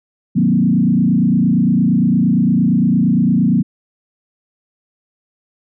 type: tone with frequency modulation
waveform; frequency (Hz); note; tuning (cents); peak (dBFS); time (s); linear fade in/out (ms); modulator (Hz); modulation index
sine; 207.1; G#3; -5; -10; 0.35-3.63; 20; 28.7; 1.9
effects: none